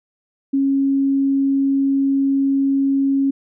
sine tone, 273.9 Hz, C#4, 21 cents flat, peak -14 dBFS, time 0.53-3.31 s, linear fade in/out 10 ms, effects none

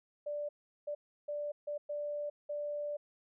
sine tone bursts at uneven times, 587.3 Hz, D5, in tune, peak -35 dBFS, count 6, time 0.26-0.49 / 0.87-0.95 / 1.28-1.52 / 1.67-1.78 / 1.89-2.3 / 2.49-2.97 s, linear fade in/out 10 ms, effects none

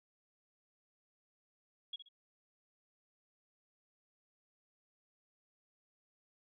sine tone with echo, 3322 Hz, G#7, in tune, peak -39 dBFS, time 1.93-1.96 s, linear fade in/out 5 ms, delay 64 ms, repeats 2, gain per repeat -10 dB, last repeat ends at 2.088 s, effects none

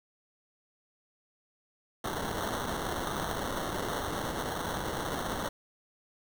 blue noise with sample-and-hold, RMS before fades -34 dBFS, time 2.04-5.49 s, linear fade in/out 5 ms, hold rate 2450 Hz, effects none

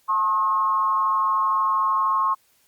sine tone with frequency modulation, 1076 Hz, C6, 48 cents sharp, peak -18 dBFS, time 0.08-2.35 s, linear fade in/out 20 ms, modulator 187 Hz, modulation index 0.53, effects white hiss -62 dBFS RMS until 2.67 s + Opus 48 kbps

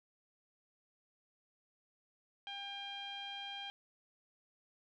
sawtooth tone with low-pass filter, 800 Hz, G5, 35 cents sharp, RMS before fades -45 dBFS, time 2.47-3.7 s, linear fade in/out 0 ms, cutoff 3200 Hz, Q 6.6, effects none

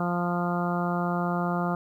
harmonic tone, 175 Hz, F3, 4 cents sharp, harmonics 1 / 2 / 3 / 4 / 5 / 6 / 7 / 8, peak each -27 / -34 / -36 / -32 / -36 / -38 / -34 / -38 dBFS, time 0-1.75 s, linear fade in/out 2 ms, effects 10-bit

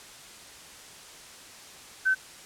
sine tone, 1530 Hz, G6, 42 cents flat, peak -20 dBFS, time 2.05-2.15 s, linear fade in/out 20 ms, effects white hiss -47 dBFS RMS until 2.45 s + low-pass 9000 Hz 12 dB/octave

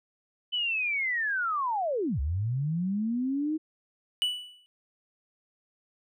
sine linear two-way sweep, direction down then up, 3027 to 63.8 to 319 Hz, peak -26 dBFS, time 0.52-3.58 s, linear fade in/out 20 ms, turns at 2.2 s
triangle tone with exponential decay, 2960 Hz, F#7, in tune, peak -20 dBFS, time 4.22-4.66 s, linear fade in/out 0 ms, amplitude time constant 94 ms
effects none

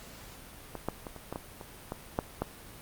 clicks, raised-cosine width 1 ms, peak -23 / -16 / -25 / -30 / -22 / -21 / -27 / -20 / -13 / -15 dBFS, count 10, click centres 0.753 / 0.886 / 1.068 / 1.163 / 1.326 / 1.359 / 1.612 / 1.921 / 2.189 / 2.42 s, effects pink hiss -49 dBFS RMS until 2.81 s + Opus 48 kbps

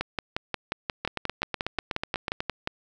two click trains, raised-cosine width 0.3 ms, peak -11 / -12 dBFS, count 16 / 12, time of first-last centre 0.01-2.674 / 1.05-2.405 s, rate 5.63 / 8.12 Hz, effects none

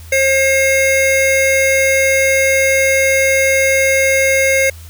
square tone pair together, 536 / 2144 Hz, C5 / C7, +42 / +42 cents, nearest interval 2 octaves, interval 2400 cents, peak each -14 dBFS, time 0.12-4.7 s, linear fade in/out 5 ms, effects added 82 Hz sine -32 dBFS peak until 4.89 s + white hiss -42 dBFS RMS until 4.89 s

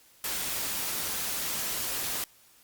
white noise, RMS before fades -32 dBFS, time 0.24-2.24 s, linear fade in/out 2 ms, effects white hiss -59 dBFS RMS until 2.63 s + Opus 48 kbps

